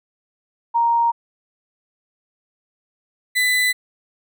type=tone pair in turn; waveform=sine / 35% pulse; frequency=934 / 1999.2 Hz; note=A#5 / B6; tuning=+3 / +21 cents; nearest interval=octave + minor second; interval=1318 cents; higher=second; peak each=-14 dBFS; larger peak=neither; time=0.74-1.12 / 3.35-3.73 s; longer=neither; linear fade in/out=20 ms; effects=none